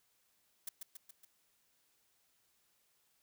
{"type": "noise with echo", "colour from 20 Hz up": "blue", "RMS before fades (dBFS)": -41, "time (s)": [0.67, 0.69], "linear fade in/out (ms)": 5, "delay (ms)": 140, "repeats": 4, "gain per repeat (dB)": -4, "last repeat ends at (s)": 1.25, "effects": ["white hiss -75 dBFS RMS until 3.22 s"]}